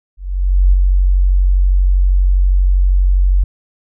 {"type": "tone with ADSR envelope", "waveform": "sine", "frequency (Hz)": 46.25, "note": "F#1", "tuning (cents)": 0, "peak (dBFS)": -5, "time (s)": [0.17, 3.44], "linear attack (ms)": 560, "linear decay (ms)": 13, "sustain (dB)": -3, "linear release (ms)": 5, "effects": []}